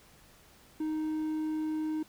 triangle tone, 311.1 Hz, D#4, in tune, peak -28 dBFS, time 0.8-2.03 s, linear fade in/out 5 ms, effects pink hiss -59 dBFS RMS until 2.08 s

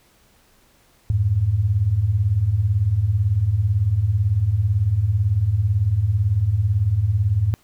sine beating tone pair, 87.31 / 105.31 Hz, F2 / G#2, 0 / +25 cents, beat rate 18 Hz, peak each -22 / -17 dBFS, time 1.1-7.54 s, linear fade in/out 0 ms, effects pink hiss -57 dBFS RMS until 7.63 s

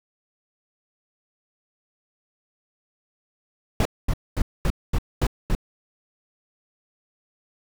brown noise bursts, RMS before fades -20 dBFS, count 7, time 3.8-5.551 s, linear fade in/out 2 ms, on 53 ms, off 230 ms, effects none

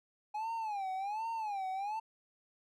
triangle tone with vibrato, 830 Hz, G#5, 1 cent flat, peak -33 dBFS, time 0.34-2 s, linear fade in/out 10 ms, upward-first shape sine, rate 1.3 Hz, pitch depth 170 cents each way, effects none

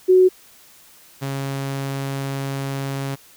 sine / sawtooth tone pair in turn, 370 / 137.08 Hz, F#4 / C#3, 0 / -19 cents, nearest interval octave + perfect fourth, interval 1719 cents, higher first, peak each -9 / -20 dBFS, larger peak first, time 0.08-0.29 / 1.21-3.16 s, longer second, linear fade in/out 20 ms, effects white hiss -49 dBFS RMS until 3.36 s

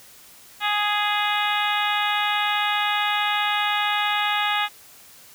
harmonic tone with a mistuned harmonic, 415.3 Hz, G#4, in tune, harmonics 2 / 3 / 4 / 5 / 6 / 7 / 8 / 9, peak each -25 / -27 / -28 / -29 / -30 / -30 / -31 / -32 dBFS, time 0.6-4.69 s, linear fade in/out 50 ms, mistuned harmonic 8, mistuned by +24 cents, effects white hiss -48 dBFS RMS until 5.34 s

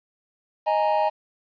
triangle chord, D# suspended fourth, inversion none, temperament equal, 622.3 / 830.6 / 932.3 Hz, D#5 / G#5 / A#5, 0 / 0 / 0 cents, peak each -21 / -21 / -23 dBFS, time 0.66-1.1 s, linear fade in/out 20 ms, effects resampled to 11025 Hz + 9-bit

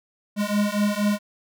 square beating tone pair, 204.6 / 208.8 Hz, G#3 / G#3, -26 / +10 cents, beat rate 4.2 Hz, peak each -24 dBFS, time 0.36-1.19 s, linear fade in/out 50 ms, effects none

